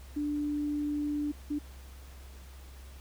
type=tone bursts at uneven times; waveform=sine; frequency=294.2 Hz; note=D4; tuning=3 cents sharp; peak=-29 dBFS; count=2; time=0.16-1.32 / 1.5-1.59 s; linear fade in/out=10 ms; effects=added 66 Hz sine -46 dBFS peak until 3 s + pink hiss -56 dBFS RMS until 3 s